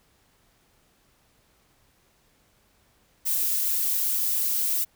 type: noise with flanger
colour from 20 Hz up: violet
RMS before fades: -25 dBFS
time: 3.25-4.85 s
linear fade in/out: 20 ms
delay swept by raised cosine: 1.2 to 5.4 ms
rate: 1.9 Hz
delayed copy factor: -0.55
effects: pink hiss -64 dBFS RMS until 4.95 s

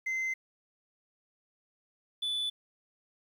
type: tone pair in turn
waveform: sine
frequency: 2068 / 3478 Hz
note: C7 / A7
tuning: -21 / -21 cents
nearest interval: major sixth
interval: 900 cents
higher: second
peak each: -27 dBFS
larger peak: neither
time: 0.06-0.34 / 2.22-2.5 s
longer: neither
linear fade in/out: 10 ms
effects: tanh soft clip ceiling -29 dBFS + 10-bit

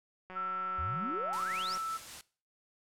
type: click train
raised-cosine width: 0.5 ms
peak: -32 dBFS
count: 274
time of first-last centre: 0.3-1.776 s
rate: 185 Hz
type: tone with pitch glide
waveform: sine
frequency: 1335 to 1322 Hz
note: E6 to E6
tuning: +22 to +5 cents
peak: -33 dBFS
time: 0.35-1.98 s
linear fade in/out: 20 ms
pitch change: -17 cents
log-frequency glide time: 0.66-1.09 s
type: exponential sweep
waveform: sine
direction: up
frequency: 66.7 to 5900 Hz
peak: -37 dBFS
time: 0.78-1.76 s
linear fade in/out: 10 ms
type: noise with tremolo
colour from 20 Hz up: white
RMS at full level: -45 dBFS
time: 1.33-2.21 s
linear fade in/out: 0 ms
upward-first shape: sine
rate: 5.3 Hz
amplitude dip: 25%
effects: noise-tail reverb RT60 0.4 s tail -20 dB re dry + low-pass 10000 Hz 12 dB/octave

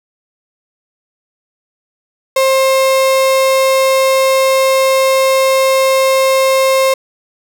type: tone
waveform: 35% pulse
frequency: 531 Hz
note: C5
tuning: 25 cents sharp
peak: -7 dBFS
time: 2.36-6.94 s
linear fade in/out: 5 ms
effects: none

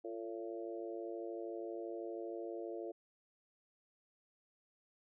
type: harmonic tone with a mistuned harmonic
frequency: 112.6 Hz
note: A2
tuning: 40 cents sharp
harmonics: 3 / 4 / 5 / 6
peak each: -44 / -46 / -48 / -50 dBFS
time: 0.04-2.92 s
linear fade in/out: 10 ms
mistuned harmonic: 3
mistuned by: +33 cents
effects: none

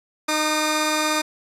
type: tone pair together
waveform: 10% pulse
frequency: 307.6 / 1213.5 Hz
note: D#4 / D#6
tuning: -20 / -44 cents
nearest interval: 2 octaves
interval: 2376 cents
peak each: -13 / -16 dBFS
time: 0.28-1.22 s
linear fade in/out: 10 ms
effects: resampled to 32000 Hz

